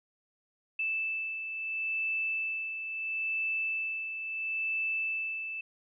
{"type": "beating tone pair", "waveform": "sine", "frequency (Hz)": [2637, 2637.74], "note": ["E7", "E7"], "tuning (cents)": [0, 0], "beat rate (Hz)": 0.74, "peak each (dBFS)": [-31, -40], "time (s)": [0.79, 5.61], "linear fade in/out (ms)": 5, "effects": []}